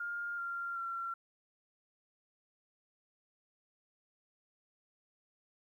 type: tone with pitch steps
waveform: sine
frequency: 1409 / 1386.4 / 1364.2 Hz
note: F6 / F6 / F6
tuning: +15 / -13 / -41 cents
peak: -36 dBFS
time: 0-1.14 s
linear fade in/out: 5 ms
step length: 380 ms
effects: 12-bit